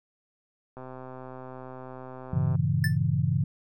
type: click train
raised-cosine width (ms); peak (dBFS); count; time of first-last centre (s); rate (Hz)
1; -28; 231; 0.77-2.553; 129
type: chord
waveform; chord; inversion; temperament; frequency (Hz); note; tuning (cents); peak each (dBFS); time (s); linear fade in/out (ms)
sine; G diminished seventh; none; equal; 98 / 116.54 / 138.59 / 164.81; G2 / Bb2 / Db3 / Fb3; 0 / 0 / 0 / 0; -29 / -30 / -26 / -28; 2.33-3.44; 5
type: tone with exponential decay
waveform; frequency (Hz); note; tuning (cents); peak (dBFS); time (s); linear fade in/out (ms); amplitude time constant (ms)
square; 1760; A6; 0; -24; 2.84-2.97; 2; 27
effects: none